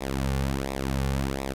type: tone with flanger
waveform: sawtooth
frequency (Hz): 67.4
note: C#2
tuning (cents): -48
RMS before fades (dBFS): -28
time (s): 0-1.54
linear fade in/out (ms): 20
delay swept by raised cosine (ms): 0.65 to 3.15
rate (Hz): 1.4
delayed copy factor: -0.85
effects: resampled to 32000 Hz + 8-bit